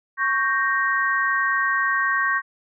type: chord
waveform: sine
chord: G diminished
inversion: second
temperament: equal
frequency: 1108.7 / 1568 / 1864.7 Hz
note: Db6 / G6 / Bb6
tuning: 0 / 0 / 0 cents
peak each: -23 dBFS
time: 0.17-2.42 s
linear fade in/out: 50 ms
effects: none